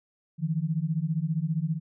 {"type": "beating tone pair", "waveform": "sine", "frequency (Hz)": [152.5, 167.5], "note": ["D#3", "E3"], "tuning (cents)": [-34, 28], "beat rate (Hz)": 15, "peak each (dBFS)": -28, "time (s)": [0.38, 1.8], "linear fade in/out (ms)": 50, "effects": []}